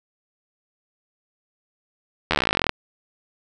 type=slowing click train; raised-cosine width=0.3 ms; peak=-3 dBFS; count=22; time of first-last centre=2.31-2.694 s; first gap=12 ms; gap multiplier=1.04; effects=none